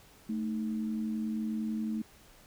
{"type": "tone pair together", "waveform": "sine", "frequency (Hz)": [220, 311.1], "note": ["A3", "D#4"], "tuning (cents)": [0, 0], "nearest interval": "tritone", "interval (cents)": 600, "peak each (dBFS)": [-31, -40], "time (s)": [0.29, 2.02], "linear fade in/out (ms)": 5, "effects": ["pink hiss -58 dBFS RMS until 2.46 s"]}